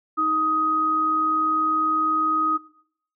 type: tone pair together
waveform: sine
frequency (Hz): 313.5 / 1254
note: D#4 / D#6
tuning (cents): +13 / +13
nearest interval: 2 octaves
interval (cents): 2400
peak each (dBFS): -28 / -19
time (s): 0.17-2.58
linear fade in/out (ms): 20
effects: noise-tail reverb RT60 0.6 s tail -17 dB re dry